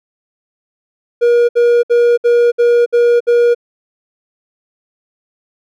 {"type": "tone bursts", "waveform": "triangle", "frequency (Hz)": 476.7, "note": "A#4", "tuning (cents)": 39, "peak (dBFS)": -5, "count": 7, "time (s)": [1.21, 3.548], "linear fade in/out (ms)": 20, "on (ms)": 280, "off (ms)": 63, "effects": []}